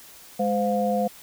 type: tone cluster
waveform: sine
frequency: 207.8 / 514 / 707 Hz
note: G#3 / C5 / F5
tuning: +1 / -31 / +21 cents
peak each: -25 dBFS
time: 0.39-1.08 s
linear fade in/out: 10 ms
effects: white hiss -47 dBFS RMS until 1.22 s